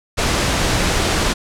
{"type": "noise", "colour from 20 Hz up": "pink", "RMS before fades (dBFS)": -17, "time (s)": [0.17, 1.34], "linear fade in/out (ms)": 20, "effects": ["low-pass 8000 Hz 12 dB/octave"]}